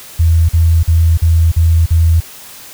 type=tone bursts; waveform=sine; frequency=82.41 Hz; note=E2; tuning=in tune; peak=-6 dBFS; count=6; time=0.19-2.205 s; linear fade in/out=10 ms; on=300 ms; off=43 ms; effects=white hiss -34 dBFS RMS until 2.73 s